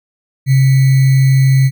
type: tone with sample-and-hold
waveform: sine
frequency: 133.6 Hz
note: C3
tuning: 36 cents sharp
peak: -6 dBFS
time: 0.46-1.71 s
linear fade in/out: 50 ms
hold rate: 2100 Hz
effects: none